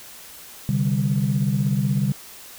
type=chord; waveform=sine; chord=C suspended second; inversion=none; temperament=just; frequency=130.81 / 147.16 / 196.22 Hz; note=C3 / D3 / G3; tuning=0 / +4 / +2 cents; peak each=-22 dBFS; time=0.69-2.12 s; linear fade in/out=0 ms; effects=tanh soft clip ceiling -11 dBFS + white hiss -42 dBFS RMS until 2.58 s